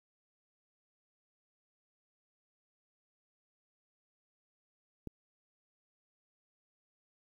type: click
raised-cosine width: 3 ms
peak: -28 dBFS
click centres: 5.073 s
effects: 10-bit